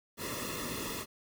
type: noise with comb filter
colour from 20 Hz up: pink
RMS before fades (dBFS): -38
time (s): 0.17-1.06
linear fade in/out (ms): 50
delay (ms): 1.3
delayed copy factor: -0.85
effects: none

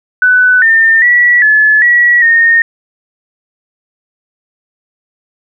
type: tone with pitch steps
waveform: sine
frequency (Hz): 1497 / 1807 / 1941 / 1720 / 1928 / 1842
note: F#6 / A6 / B6 / A6 / B6 / A#6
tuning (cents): +20 / +46 / -31 / -40 / -42 / -21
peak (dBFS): -4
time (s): 0.22-2.62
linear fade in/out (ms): 2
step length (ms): 400
effects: none

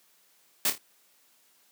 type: noise with echo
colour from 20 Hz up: white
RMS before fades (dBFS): -25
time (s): 0.65-0.7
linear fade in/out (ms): 2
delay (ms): 27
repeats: 3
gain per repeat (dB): -8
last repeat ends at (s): 0.781
effects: white hiss -64 dBFS RMS until 1.71 s + high-pass 200 Hz 12 dB/octave

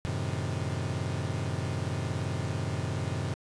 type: chord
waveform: 40% pulse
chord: F# diminished seventh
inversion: none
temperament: equal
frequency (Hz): 92.5 / 110 / 130.81 / 155.56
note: F#2 / A2 / C3 / Eb3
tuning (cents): 0 / 0 / 0 / 0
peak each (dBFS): -34 / -35 / -34 / -36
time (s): 0.05-3.34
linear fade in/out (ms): 0
effects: resampled to 22050 Hz

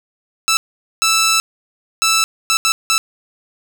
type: tone bursts at uneven times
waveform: 10% pulse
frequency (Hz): 1320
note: E6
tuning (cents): +2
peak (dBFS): -4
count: 6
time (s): 0.48-0.57 / 1.02-1.4 / 2.02-2.24 / 2.5-2.57 / 2.65-2.72 / 2.9-2.98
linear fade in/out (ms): 0
effects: none

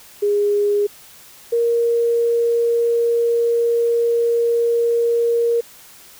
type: tone pair in turn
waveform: sine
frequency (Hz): 410.7 / 468.3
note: G#4 / A#4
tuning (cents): -19 / +8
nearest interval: major second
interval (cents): 227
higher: second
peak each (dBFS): -14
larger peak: neither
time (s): 0.22-0.87 / 1.52-5.61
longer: second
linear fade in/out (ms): 10
effects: white hiss -44 dBFS RMS until 6.19 s

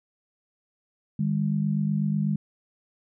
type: tone pair together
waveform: sine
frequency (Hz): 153.97 / 202.1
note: D#3 / G#3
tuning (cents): -18 / -47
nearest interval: perfect fourth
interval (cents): 471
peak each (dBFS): -25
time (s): 1.19-2.36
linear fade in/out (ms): 5
effects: none

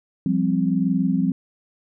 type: chord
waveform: sine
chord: F suspended second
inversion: none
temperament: equal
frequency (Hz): 174.61 / 196 / 261.6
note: F3 / G3 / C4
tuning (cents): 0 / 0 / 0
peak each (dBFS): -22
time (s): 0.26-1.32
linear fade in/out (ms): 2
effects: none

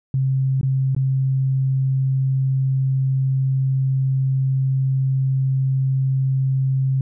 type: tone with dropouts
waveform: sine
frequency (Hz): 133.2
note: C3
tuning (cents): +31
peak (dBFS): -16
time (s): 0.14-7.01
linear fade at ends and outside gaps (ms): 2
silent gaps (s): 0.612-0.63 / 0.949-0.964
effects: none

